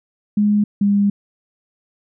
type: tone pair in turn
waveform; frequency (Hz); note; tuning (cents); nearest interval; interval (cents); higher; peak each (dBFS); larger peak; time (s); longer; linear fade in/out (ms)
sine; 207.7 / 202.1; G#3 / G#3; 0 / -47; unison; 47; first; -12; neither; 0.37-0.64 / 0.81-1.1; second; 5
effects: none